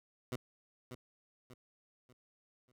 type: tone with echo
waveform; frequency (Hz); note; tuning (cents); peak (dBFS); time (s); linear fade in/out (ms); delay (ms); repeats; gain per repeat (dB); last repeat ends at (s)
15% pulse; 125; B2; +21; -30; 0.32-0.36; 2; 590; 4; -8; 2.72
effects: none